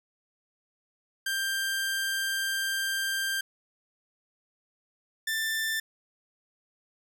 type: tone pair in turn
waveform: sawtooth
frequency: 1583 / 1776.9 Hz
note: G6 / A6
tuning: +17 / +17 cents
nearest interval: major second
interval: 200 cents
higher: second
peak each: -24 dBFS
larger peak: neither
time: 1.26-3.41 / 5.27-5.8 s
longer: first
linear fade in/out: 5 ms
effects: none